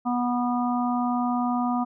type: harmonic tone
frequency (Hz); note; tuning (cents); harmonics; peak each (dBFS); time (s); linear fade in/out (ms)
244.4; B3; -18; 1 / 3 / 4 / 5; -24 / -28 / -32 / -32; 0.05-1.85; 20
effects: none